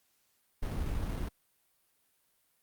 brown noise with sample-and-hold, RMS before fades -34 dBFS, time 0.62-1.29 s, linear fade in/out 10 ms, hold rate 4900 Hz, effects white hiss -73 dBFS RMS until 2.62 s + Opus 48 kbps

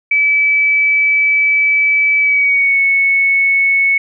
sine tone with pitch glide, 2300 to 2208 Hz, D7 to C#7, -37 to -7 cents, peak -9 dBFS, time 0.11-3.98 s, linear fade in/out 5 ms, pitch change -70 cents, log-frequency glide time 2.19-2.8 s, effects none

